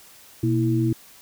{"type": "tone cluster", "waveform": "sine", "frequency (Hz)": [122.4, 232.7, 327.8], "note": ["B2", "A#3", "E4"], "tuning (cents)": [-15, -3, -10], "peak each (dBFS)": [-21, -27, -22], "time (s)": [0.43, 0.93], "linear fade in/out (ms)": 5, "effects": ["white hiss -49 dBFS RMS until 1.21 s"]}